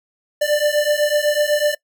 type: beating tone pair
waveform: square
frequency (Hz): 589 / 597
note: D5 / D5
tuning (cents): +5 / +28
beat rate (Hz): 8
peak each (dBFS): -19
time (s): 0.41-1.75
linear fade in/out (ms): 10
effects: noise-tail reverb RT60 0.1 s tail -22 dB re dry